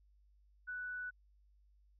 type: tone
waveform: sine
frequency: 1484 Hz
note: F#6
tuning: 5 cents sharp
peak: -40 dBFS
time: 0.67-1.11 s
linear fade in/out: 20 ms
effects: added 50 Hz sine -65 dBFS peak until 1.99 s